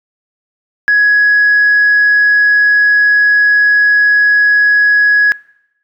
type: tone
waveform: sine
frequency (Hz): 1673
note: G#6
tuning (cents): +12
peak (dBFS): -5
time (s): 0.88-5.32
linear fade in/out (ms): 0
effects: noise-tail reverb RT60 0.8 s tail -22 dB re dry + tanh soft clip ceiling -3 dBFS